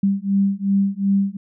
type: beating tone pair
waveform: sine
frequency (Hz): 196 / 198.7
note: G3 / G3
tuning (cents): 0 / +24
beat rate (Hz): 2.7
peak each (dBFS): -19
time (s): 0.03-1.37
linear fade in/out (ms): 5
effects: none